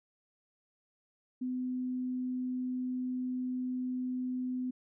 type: tone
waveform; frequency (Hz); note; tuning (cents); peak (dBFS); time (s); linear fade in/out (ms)
sine; 253.1; B3; +43; -32; 1.41-4.71; 10
effects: none